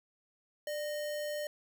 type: tone with sample-and-hold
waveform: sine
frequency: 594 Hz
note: D5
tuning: 20 cents sharp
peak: -34 dBFS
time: 0.67-1.47 s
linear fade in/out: 2 ms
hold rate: 2450 Hz
effects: none